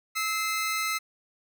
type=tone pair together; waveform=sawtooth; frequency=1300 / 2078 Hz; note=E6 / C7; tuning=-24 / -12 cents; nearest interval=minor sixth; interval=812 cents; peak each=-26 dBFS; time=0.15-0.99 s; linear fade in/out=20 ms; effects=none